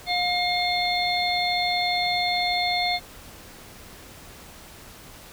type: harmonic tone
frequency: 713 Hz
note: F5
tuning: 36 cents sharp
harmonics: 1 / 3 / 5 / 6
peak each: -25 / -27 / -29 / -28 dBFS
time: 0.06-3 s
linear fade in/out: 50 ms
effects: pink hiss -45 dBFS RMS until 5.32 s